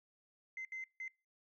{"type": "tone bursts at uneven times", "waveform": "sine", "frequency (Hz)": 2068, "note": "C7", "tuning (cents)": -21, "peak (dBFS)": -40, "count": 3, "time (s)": [[0.57, 0.65], [0.72, 0.84], [1, 1.08]], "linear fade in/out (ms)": 2, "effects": ["noise-tail reverb RT60 0.3 s tail -26 dB re dry", "tanh soft clip ceiling -37 dBFS"]}